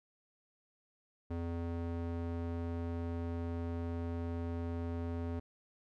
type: tone with band-pass filter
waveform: square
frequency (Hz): 84.4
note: E2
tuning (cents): +41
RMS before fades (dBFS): -38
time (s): 1.3-5.4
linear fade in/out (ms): 10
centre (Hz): 280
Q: 0.55
effects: none